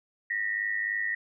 sine tone pair together, 1840 / 1943.4 Hz, A#6 / B6, -23 / -28 cents, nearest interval minor second, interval 95 cents, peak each -30 / -30 dBFS, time 0.3-1.15 s, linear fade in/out 5 ms, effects none

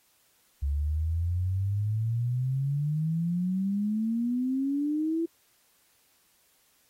sine exponential sweep, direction up, 69 to 336.4 Hz, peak -25 dBFS, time 0.62-5.26 s, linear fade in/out 10 ms, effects white hiss -66 dBFS RMS until 6.89 s + AAC 48 kbps

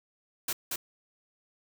white noise with echo, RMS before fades -31 dBFS, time 0.48-0.53 s, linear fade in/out 5 ms, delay 230 ms, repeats 1, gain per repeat -2 dB, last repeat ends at 0.76 s, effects none

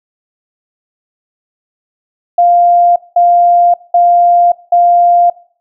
sine tone bursts, 698.5 Hz, F5, in tune, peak -4 dBFS, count 4, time 2.38-5.3 s, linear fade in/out 5 ms, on 580 ms, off 200 ms, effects noise-tail reverb RT60 0.5 s tail -22 dB re dry

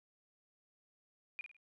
sine tone with echo, 2425 Hz, D#7, 45 cents flat, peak -39 dBFS, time 1.39-1.41 s, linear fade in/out 0 ms, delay 52 ms, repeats 3, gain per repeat -8 dB, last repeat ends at 1.566 s, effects none

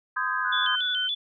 sine chord, Ab major seventh, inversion first, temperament equal with one note detuned, 1026.2 / 1244.5 / 1568 / 1661.2 Hz, C6 / Eb6 / G6 / Ab6, -34 / 0 / 0 / 0 cents, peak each -30 dBFS, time 0.16-0.76 s, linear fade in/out 10 ms
sine tone, 1480 Hz, F#6, in tune, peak -29 dBFS, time 0.44-1.08 s, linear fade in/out 20 ms
sine tone with vibrato, 3267 Hz, G#7, 29 cents flat, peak -25 dBFS, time 0.52-1.15 s, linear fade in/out 10 ms, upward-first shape square, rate 3.5 Hz, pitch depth 95 cents each way
effects none

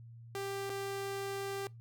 sawtooth tone with dropouts, 394.1 Hz, G4, 9 cents sharp, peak -33 dBFS, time 0.35-1.67 s, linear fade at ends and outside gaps 0 ms, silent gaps 0.695-0.7 s, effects noise-tail reverb RT60 0.2 s tail -22 dB re dry + added 116 Hz sine -49 dBFS peak until 1.8 s

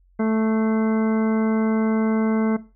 harmonic tone with a mistuned harmonic, 220 Hz, A3, in tune, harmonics 1 / 2 / 3 / 4 / 5 / 6 / 7 / 9, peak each -19 / -25 / -30 / -35 / -36 / -39 / -38 / -39 dBFS, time 0.19-2.57 s, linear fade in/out 10 ms, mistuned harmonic 9, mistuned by +65 cents, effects noise-tail reverb RT60 0.3 s tail -17 dB re dry + added 45 Hz sine -54 dBFS peak until 2.75 s

